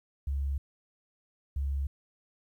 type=tone pair in turn; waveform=sine; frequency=69.3 / 69.3 Hz; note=C#2 / C#2; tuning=0 / 0 cents; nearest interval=unison; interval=0 cents; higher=neither; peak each=-28 dBFS; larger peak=neither; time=0.27-0.58 / 1.56-1.87 s; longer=neither; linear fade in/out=5 ms; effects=11-bit